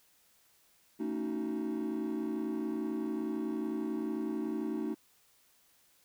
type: chord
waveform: triangle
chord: D# half-diminished seventh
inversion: second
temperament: just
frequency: 224 / 280 / 311.1 / 373.4 Hz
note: A3 / C#4 / D#4 / F#4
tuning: +31 / +18 / 0 / +16 cents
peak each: -35 / -37 / -33 / -37 dBFS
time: 0.99-4.95 s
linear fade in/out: 20 ms
effects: tanh soft clip ceiling -26 dBFS + white hiss -67 dBFS RMS until 6.04 s